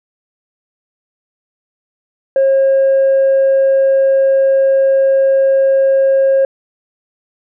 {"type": "tone", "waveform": "sine", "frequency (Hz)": 540, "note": "C#5", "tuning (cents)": -45, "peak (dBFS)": -6, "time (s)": [2.36, 6.45], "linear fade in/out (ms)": 2, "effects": ["tanh soft clip ceiling -6 dBFS"]}